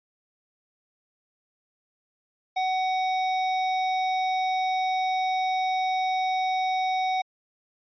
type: tone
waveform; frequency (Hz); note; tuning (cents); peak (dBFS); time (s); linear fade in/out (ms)
square; 750; F#5; +23; -24; 2.56-7.22; 10
effects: resampled to 11025 Hz